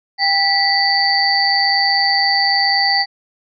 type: tone cluster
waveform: sine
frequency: 793 / 1963 / 4522 / 4683 Hz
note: G5 / B6 / C#8 / D8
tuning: +20 / -11 / +34 / -6 cents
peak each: -18 dBFS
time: 0.18-3.06 s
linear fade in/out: 50 ms
effects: none

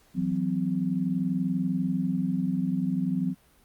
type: tone cluster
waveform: sine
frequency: 164.6 / 185 / 257.1 Hz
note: E3 / F#3 / C4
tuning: -2 / 0 / -30 cents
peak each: -31 / -27 / -29 dBFS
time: 0.14-3.35 s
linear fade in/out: 50 ms
effects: pink hiss -61 dBFS RMS until 3.64 s + Opus 48 kbps

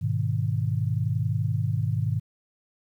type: chord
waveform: sine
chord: G# minor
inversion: none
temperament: just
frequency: 103.83 / 124.59 / 155.74 Hz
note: G#2 / B2 / D#3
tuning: 0 / +16 / +2 cents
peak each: -26 / -27 / -29 dBFS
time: 0.01-2.2 s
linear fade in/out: 20 ms
effects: 10-bit

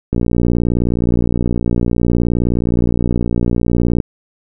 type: click train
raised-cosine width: 3 ms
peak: -3 dBFS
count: 231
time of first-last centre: 0.13-4.002 s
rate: 59.4 Hz
effects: none

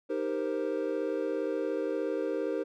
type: chord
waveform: triangle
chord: C minor seventh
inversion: first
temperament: equal with one note detuned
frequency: 311.1 / 393.1 / 466.2 / 523.3 Hz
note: Eb4 / G4 / Bb4 / C5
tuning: 0 / +5 / 0 / 0 cents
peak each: -33 / -33 / -32 / -33 dBFS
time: 0.09-2.64 s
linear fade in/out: 20 ms
effects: none

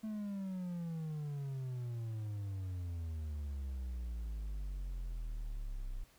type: exponential sweep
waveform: triangle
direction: down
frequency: 220 to 30.97 Hz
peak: -36 dBFS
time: 0.03-6.04 s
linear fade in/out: 10 ms
effects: pink hiss -66 dBFS RMS until 6.18 s

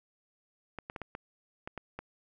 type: clicks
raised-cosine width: 0.5 ms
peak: -24 dBFS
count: 8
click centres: 0.787 / 0.899 / 0.962 / 1.017 / 1.151 / 1.675 / 1.777 / 1.99 s
effects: none

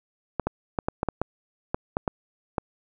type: clicks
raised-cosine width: 1 ms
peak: -10 dBFS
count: 11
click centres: 0.397 / 0.47 / 0.788 / 0.885 / 1.031 / 1.087 / 1.216 / 1.745 / 1.969 / 2.078 / 2.582 s
effects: none

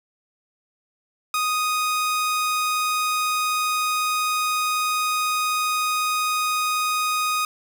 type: tone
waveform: sawtooth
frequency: 1244.5 Hz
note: D#6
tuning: in tune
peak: -17 dBFS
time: 1.34-7.45 s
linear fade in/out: 2 ms
effects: none

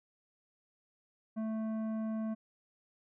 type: tone with tanh clipping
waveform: sine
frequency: 220 Hz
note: A3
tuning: in tune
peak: -35 dBFS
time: 1.36-2.35 s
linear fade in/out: 20 ms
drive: 11 dB
effects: none

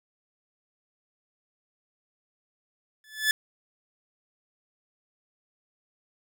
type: tone with exponential growth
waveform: sawtooth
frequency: 1732 Hz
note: A6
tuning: 28 cents flat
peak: -14 dBFS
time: 3.04-3.31 s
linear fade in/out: 1 ms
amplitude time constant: 58 ms
effects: none

